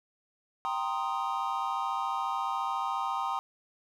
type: chord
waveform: triangle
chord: C minor seventh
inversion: second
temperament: equal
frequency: 784 / 932.3 / 1046.5 / 1244.5 Hz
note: G5 / Bb5 / C6 / Eb6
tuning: 0 / 0 / 0 / 0 cents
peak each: -33 dBFS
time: 0.65-3.39 s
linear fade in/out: 0 ms
effects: none